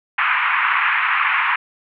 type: band-pass noise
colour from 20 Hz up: pink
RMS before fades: -18 dBFS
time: 0.18-1.56 s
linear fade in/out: 5 ms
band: 980 to 2600 Hz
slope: 48 dB/octave
effects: none

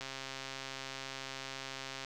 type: click train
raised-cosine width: 0.2 ms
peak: -24 dBFS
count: 274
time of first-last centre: 0.01-2.047 s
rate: 134 Hz
effects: none

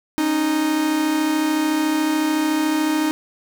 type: tone pair together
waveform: 45% pulse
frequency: 275.7 / 309.5 Hz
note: C#4 / D#4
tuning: -9 / -9 cents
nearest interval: major second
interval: 200 cents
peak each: -26 / -18 dBFS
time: 0.18-3.11 s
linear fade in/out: 0 ms
effects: none

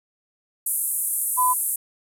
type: band-pass noise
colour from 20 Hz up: pink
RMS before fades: -25 dBFS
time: 0.66-1.76 s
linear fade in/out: 5 ms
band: 9000 to 13000 Hz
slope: 48 dB/octave
type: tone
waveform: sine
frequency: 1004 Hz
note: B5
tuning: 28 cents sharp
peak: -17 dBFS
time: 1.37-1.54 s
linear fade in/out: 20 ms
effects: none

